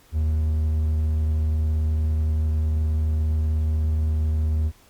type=tone; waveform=triangle; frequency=77.78 Hz; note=D#2; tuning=in tune; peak=-17 dBFS; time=0.12-4.72 s; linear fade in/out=50 ms; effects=pink hiss -55 dBFS RMS until 4.89 s + Opus 48 kbps